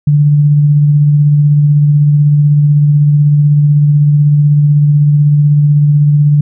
sine tone with tremolo, 146.83 Hz, D3, in tune, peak -3 dBFS, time 0.07-6.41 s, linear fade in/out 5 ms, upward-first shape triangle, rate 16 Hz, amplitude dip 30%, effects none

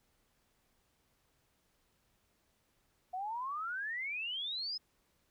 sine exponential sweep, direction up, 716 to 5180 Hz, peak -36 dBFS, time 3.13-4.78 s, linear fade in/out 10 ms, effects pink hiss -75 dBFS RMS until 5.3 s

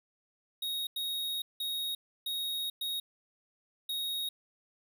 square tone bursts at uneven times, 3757 Hz, A#7, 13 cents sharp, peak -33 dBFS, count 6, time 0.62-0.87 / 0.96-1.42 / 1.6-1.95 / 2.26-2.7 / 2.81-3 / 3.89-4.29 s, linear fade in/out 5 ms, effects none

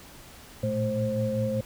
sine tone cluster, 111.6 / 116.7 / 216.8 / 529 Hz, A2 / A#2 / A3 / C5, +25 / +2 / -25 / +19 cents, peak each -33 / -31 / -30 / -28 dBFS, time 0.63-1.61 s, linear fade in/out 5 ms, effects pink hiss -48 dBFS RMS until 1.65 s

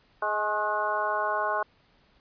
harmonic tone with a mistuned harmonic, 210 Hz, G#3, 19 cents sharp, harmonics 2 / 3 / 4 / 5 / 6 / 7, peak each -37 / -31 / -32 / -29 / -37 / -32 dBFS, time 0.22-1.63 s, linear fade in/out 5 ms, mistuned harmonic 5, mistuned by +37 cents, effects pink hiss -63 dBFS RMS until 2.2 s + resampled to 11025 Hz

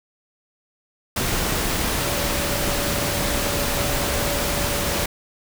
sine tone in noise, 573 Hz, D5, 43 cents flat, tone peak -30 dBFS, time 2.01-5.05 s, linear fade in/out 5 ms, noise pink, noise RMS -23 dBFS, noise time 1.16-5.06 s, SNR -10 dB, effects none

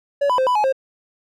triangle tone with pitch steps, 567 / 997 / 521 / 994 / 844 / 532 Hz, C#5 / B5 / C5 / B5 / G#5 / C5, +39 / +16 / -7 / +11 / +28 / +29 cents, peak -13 dBFS, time 0.21-0.726 s, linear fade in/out 10 ms, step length 86 ms, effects none

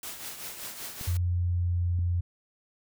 white noise with tremolo, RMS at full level -37 dBFS, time 0.03-1.17 s, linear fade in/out 2 ms, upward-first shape triangle, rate 5.2 Hz, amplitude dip 60%
clicks, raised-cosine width 5 ms, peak -28 dBFS, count 2, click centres 1.012 / 1.99 s
sine tone with pitch glide, 88.4 to 87.59 Hz, F2 to F2, +22 to +6 cents, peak -24 dBFS, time 1.07-2.21 s, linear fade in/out 10 ms, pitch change -16 cents, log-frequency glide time 1.24-1.86 s
effects none

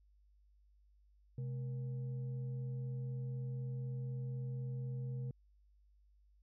sine tone with frequency modulation, 130 Hz, C3, 11 cents flat, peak -38 dBFS, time 1.38-5.31 s, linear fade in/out 2 ms, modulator 344 Hz, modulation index 0.3, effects added 50 Hz sine -65 dBFS peak until 6.42 s

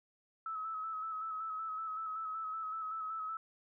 sine tone with vibrato, 1295 Hz, E6, 31 cents flat, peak -37 dBFS, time 0.46-3.37 s, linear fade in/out 2 ms, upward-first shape square, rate 5.3 Hz, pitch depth 28 cents each way, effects none

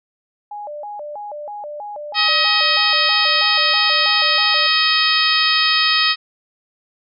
sine tone with vibrato, 701 Hz, F5, 6 cents sharp, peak -27 dBFS, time 0.51-4.67 s, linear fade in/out 5 ms, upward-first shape square, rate 3.1 Hz, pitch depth 290 cents each way
harmonic tone, 633 Hz, D#5, 30 cents sharp, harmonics 2 / 3 / 4 / 5 / 6 / 7 / 8, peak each -21 / -21 / -21 / -21 / -21 / -21 / -21 dBFS, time 2.14-6.16 s, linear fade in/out 50 ms
effects none

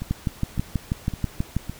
two click trains, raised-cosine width 5 ms, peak -17 / -10 dBFS, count 4 / 10, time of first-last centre 0.02-1.696 / 0.11-1.566 s, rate 1.79 / 6.18 Hz, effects pink hiss -45 dBFS RMS until 1.79 s

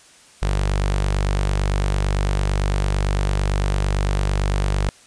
sawtooth tone with notch filter, 48.91 Hz, G1, 3 cents flat, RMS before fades -20 dBFS, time 0.42-4.89 s, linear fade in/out 0 ms, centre 260 Hz, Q 1.5, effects white hiss -49 dBFS RMS until 5.06 s + resampled to 22050 Hz

